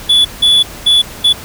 triangle tone bursts at uneven times, 3437 Hz, A7, 41 cents flat, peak -4 dBFS, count 4, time 0.09-0.25 / 0.42-0.63 / 0.86-1.02 / 1.24-1.33 s, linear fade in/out 10 ms, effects pink hiss -30 dBFS RMS until 1.44 s

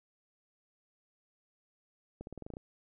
accelerating click train, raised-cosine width 2 ms, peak -30 dBFS, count 9, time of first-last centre 2.21-2.569 s, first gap 61 ms, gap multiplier 0.91, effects none

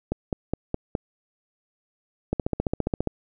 two click trains, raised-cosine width 2 ms, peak -11 / -10 dBFS, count 5 / 12, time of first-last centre 0.12-0.952 / 2.33-3.073 s, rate 4.81 / 14.8 Hz, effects none

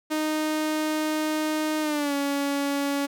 sawtooth tone with pitch glide, 309.1 to 281.8 Hz, D#4 to C#4, -11 to +29 cents, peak -20 dBFS, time 0.1-3.07 s, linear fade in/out 20 ms, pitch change -160 cents, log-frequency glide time 1.81-2.14 s, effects none

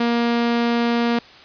sawtooth tone, 235.8 Hz, A#3, 20 cents sharp, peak -13 dBFS, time 0-1.19 s, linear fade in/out 5 ms, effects white hiss -44 dBFS RMS until 1.44 s + resampled to 11025 Hz

